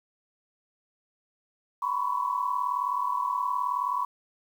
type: tone cluster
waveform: sine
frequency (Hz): 980 / 1019 / 1121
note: B5 / C6 / C#6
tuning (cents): -14 / -46 / +19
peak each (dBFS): -30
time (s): 1.82-4.05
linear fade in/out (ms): 5
effects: 9-bit